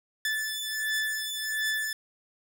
sawtooth beating tone pair, 1746 / 1747.4 Hz, A6 / A6, -14 / -12 cents, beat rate 1.4 Hz, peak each -28 dBFS, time 0.25-1.93 s, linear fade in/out 2 ms, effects none

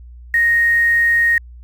sine tone with quantisation, 1864.7 Hz, A#6, in tune, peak -11 dBFS, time 0.34-1.38 s, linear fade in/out 2 ms, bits 6, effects added 60 Hz sine -35 dBFS peak until 1.63 s

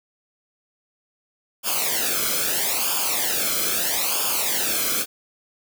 white noise with flanger, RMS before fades -23 dBFS, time 1.63-5.06 s, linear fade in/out 50 ms, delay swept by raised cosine 0.5 to 1.1 ms, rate 0.77 Hz, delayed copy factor -0.8, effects none

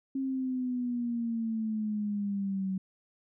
sine exponential sweep, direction down, 270 to 188.2 Hz, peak -29 dBFS, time 0.15-2.78 s, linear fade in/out 5 ms, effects none

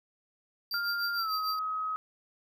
square tone with tremolo, 4699 Hz, D8, in tune, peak -31 dBFS, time 0.71-1.59 s, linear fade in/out 2 ms, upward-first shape triangle, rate 6.7 Hz, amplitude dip 85%
sine tone with pitch glide, 1400 to 1269.1 Hz, F6 to D#6, +4 to +34 cents, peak -30 dBFS, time 0.74-1.96 s, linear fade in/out 0 ms, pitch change -170 cents, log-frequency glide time 1.16-1.32 s
effects none

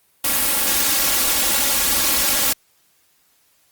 white noise with comb filter, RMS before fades -18 dBFS, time 0.24-2.53 s, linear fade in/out 5 ms, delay 3.6 ms, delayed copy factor +0.8, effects white hiss -60 dBFS RMS until 3.71 s + Opus 32 kbps

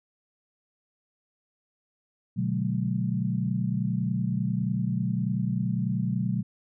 sine chord, B minor seventh, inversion none, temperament equal with one note detuned, 123.47 / 146.83 / 185 / 215.2 Hz, B2 / D3 / F#3 / A3, 0 / 0 / 0 / -38 cents, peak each -29 / -33 / -28 / -32 dBFS, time 2.36-6.43 s, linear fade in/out 20 ms, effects none

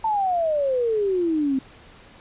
sine exponential sweep, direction down, 904 to 259.3 Hz, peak -19 dBFS, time 0.04-1.59 s, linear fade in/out 5 ms, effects pink hiss -48 dBFS RMS until 2.2 s + resampled to 8000 Hz

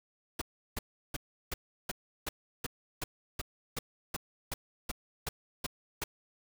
pink noise bursts, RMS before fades -35 dBFS, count 16, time 0.39-6.04 s, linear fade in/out 5 ms, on 25 ms, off 350 ms, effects none

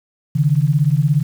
sine beating tone pair, 138.59 / 155.59 Hz, C#3 / D#3, 0 / 0 cents, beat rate 17 Hz, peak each -15 dBFS, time 0.35-1.23 s, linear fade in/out 10 ms, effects 7-bit

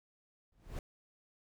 brown noise with exponential growth, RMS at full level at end -36 dBFS, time 0.52-0.79 s, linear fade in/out 2 ms, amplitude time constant 58 ms, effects none

